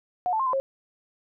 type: tone with pitch steps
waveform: sine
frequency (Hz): 723 / 878 / 1061 / 1020 / 540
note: F#5 / A5 / C6 / C6 / C#5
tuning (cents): -40 / -4 / +24 / -44 / -45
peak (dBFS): -22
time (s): 0.26-0.6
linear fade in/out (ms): 0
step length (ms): 68
effects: none